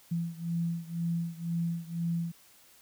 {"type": "beating tone pair", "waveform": "sine", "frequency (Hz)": [168, 170], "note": ["E3", "F3"], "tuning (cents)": [33, -46], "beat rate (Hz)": 2, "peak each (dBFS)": [-32, -34], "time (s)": [0.11, 2.32], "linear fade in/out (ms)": 10, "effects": ["white hiss -59 dBFS RMS until 2.81 s"]}